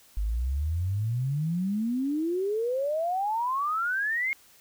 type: exponential sweep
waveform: sine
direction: up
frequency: 49.24 to 2178 Hz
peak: -25 dBFS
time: 0.17-4.33 s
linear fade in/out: 0 ms
effects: white hiss -57 dBFS RMS until 4.6 s